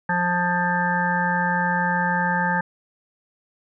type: harmonic tone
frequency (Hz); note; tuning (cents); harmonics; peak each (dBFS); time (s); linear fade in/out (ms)
176.7; F3; +21; 1 / 3 / 5 / 7 / 9 / 10; -25 / -32 / -23 / -33 / -25 / -28; 0.09-2.61; 5
effects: none

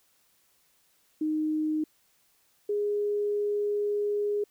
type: tone pair in turn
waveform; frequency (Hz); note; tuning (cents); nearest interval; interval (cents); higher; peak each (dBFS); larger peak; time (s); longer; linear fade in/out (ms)
sine; 309.3 / 412.9; D#4 / G#4; -10 / -10; perfect fourth; 500; second; -25; neither; 1.21-1.84 / 2.69-4.44; second; 5
effects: white hiss -67 dBFS RMS until 4.5 s

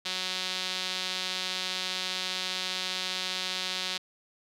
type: tone with band-pass filter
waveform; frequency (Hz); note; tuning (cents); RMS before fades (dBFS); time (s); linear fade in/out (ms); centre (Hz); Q
sawtooth; 185; F#3; 0; -33; 0.05-3.98; 10; 3900; 2.3
effects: none

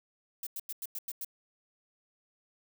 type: noise bursts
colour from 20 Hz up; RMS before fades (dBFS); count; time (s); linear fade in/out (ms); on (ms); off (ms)
violet; -38; 7; 0.43-1.247; 2; 37; 93
effects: none

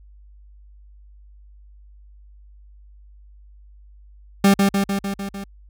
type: tone with echo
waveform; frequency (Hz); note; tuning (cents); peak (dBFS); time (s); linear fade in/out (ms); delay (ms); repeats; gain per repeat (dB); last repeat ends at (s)
40% pulse; 197.8; G3; +16; -10; 4.44-4.54; 5; 150; 6; -3; 5.44
effects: added 50 Hz sine -44 dBFS peak until 5.69 s

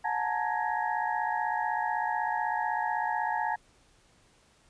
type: tone cluster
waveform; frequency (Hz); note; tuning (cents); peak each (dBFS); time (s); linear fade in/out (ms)
sine; 726 / 855 / 911 / 1667 / 1876; F#5 / A5 / A#5 / G#6 / A#6; -33 / -50 / -40 / +6 / +11; -35 / -31 / -32 / -36 / -40; 0.04-3.56; 10
effects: pink hiss -63 dBFS RMS until 4.69 s + resampled to 22050 Hz

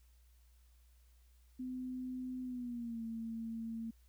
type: tone with pitch glide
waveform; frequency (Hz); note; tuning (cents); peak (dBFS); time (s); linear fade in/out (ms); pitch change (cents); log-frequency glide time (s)
sine; 254.6 to 226.8; C4 to A#3; -47 to -47; -39; 1.59-3.91; 10; -200; 2.43-3.02
effects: added 60 Hz sine -62 dBFS peak until 4.08 s + white hiss -75 dBFS RMS until 4.08 s

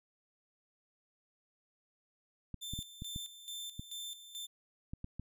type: clicks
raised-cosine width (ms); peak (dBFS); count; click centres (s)
5; -29; 9; 2.543 / 2.736 / 2.79 / 3.021 / 3.161 / 3.795 / 4.935 / 5.044 / 5.196
type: tone with tremolo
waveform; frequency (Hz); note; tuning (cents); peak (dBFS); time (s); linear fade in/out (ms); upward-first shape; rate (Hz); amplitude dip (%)
sawtooth; 3555; A7; +17; -38; 2.61-4.47; 20; square; 2.3; 70
effects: none

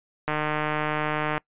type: click train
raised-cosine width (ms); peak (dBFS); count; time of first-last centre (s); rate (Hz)
0.5; -11; 168; 0.28-1.379; 152
effects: noise-tail reverb RT60 0.1 s tail -24 dB re dry + resampled to 8000 Hz

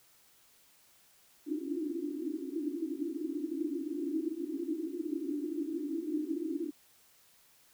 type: band-pass noise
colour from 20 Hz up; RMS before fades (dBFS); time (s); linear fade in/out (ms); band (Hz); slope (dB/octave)
white; -36; 1.46-6.71; 20; 280 to 340; 96
effects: white hiss -64 dBFS RMS until 7.73 s

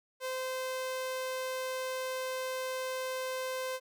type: tone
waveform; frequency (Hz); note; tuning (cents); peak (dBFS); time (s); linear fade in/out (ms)
sawtooth; 517; C5; -21; -30; 0.2-3.8; 50
effects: none

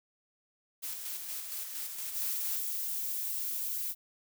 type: noise with tremolo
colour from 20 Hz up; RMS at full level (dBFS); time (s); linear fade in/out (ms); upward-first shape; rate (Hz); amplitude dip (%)
blue; -38; 0.82-2.61; 20; square; 4.3; 35
type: noise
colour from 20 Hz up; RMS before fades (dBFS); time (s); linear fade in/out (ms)
violet; -35; 2.12-3.95; 50
effects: none

